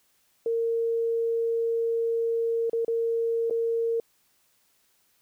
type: tone with dropouts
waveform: sine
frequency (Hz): 460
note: A#4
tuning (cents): -23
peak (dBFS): -23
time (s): 0.46-4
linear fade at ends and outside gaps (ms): 2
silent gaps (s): 2.697-2.731 / 2.848-2.88 / 3.499-3.508
effects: white hiss -67 dBFS RMS until 5.21 s